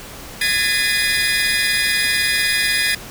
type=tone cluster; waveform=30% pulse; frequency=1668 / 1804 / 2023 / 2464 / 4948 Hz; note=G#6 / A6 / B6 / D#7 / D#8; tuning=+7 / +43 / +41 / -17 / -10 cents; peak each=-20 dBFS; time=0.41-2.95 s; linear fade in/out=5 ms; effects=pink hiss -35 dBFS RMS until 3.1 s